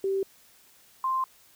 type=tone pair in turn; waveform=sine; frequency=388.3 / 1047.2 Hz; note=G4 / C6; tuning=-16 / +1 cents; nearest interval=octave + perfect fourth; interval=1717 cents; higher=second; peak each=-24 dBFS; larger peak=neither; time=0.04-0.23 / 1.04-1.24 s; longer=second; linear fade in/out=2 ms; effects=white hiss -58 dBFS RMS until 1.55 s